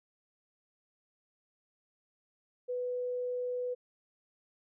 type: tone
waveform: sine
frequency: 495.6 Hz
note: B4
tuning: 6 cents sharp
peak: -32 dBFS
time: 2.68-3.75 s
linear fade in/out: 20 ms
effects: none